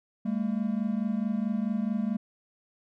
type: tone pair together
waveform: triangle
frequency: 202.1 / 226.7 Hz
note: G#3 / A#3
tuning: -47 / -48 cents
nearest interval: major second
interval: 199 cents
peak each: -27 dBFS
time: 0.25-2.17 s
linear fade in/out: 10 ms
effects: none